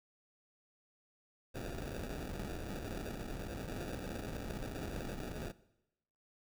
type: noise with sample-and-hold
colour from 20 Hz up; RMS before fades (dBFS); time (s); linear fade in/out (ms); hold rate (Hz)
pink; -42; 1.54-5.52; 10; 1050
effects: noise-tail reverb RT60 0.9 s tail -19 dB re dry